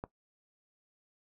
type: click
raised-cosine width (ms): 1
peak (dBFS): -24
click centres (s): 0.039
effects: noise-tail reverb RT60 0.1 s tail -17 dB re dry